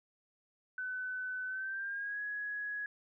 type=tone with pitch glide; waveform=sine; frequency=1508 to 1673.2 Hz; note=F#6 to G#6; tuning=+32 to +12 cents; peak=-36 dBFS; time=0.78-2.86 s; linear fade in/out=2 ms; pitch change=+180 cents; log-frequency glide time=1.46-2.21 s; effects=none